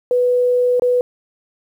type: tone with dropouts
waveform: sine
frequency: 494.1 Hz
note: B4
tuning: 1 cent sharp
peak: -12 dBFS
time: 0.11-1.01 s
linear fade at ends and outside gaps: 1 ms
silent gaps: 0.797-0.821 s
effects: 8-bit